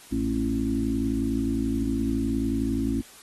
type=harmonic tone with a mistuned harmonic; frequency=55.4 Hz; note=A1; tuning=13 cents sharp; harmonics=1 / 2 / 4 / 5 / 6; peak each=-31 / -34 / -29 / -26 / -32 dBFS; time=0.11-3.02 s; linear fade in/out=20 ms; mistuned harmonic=5; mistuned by=-25 cents; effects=white hiss -49 dBFS RMS until 3.22 s + AAC 32 kbps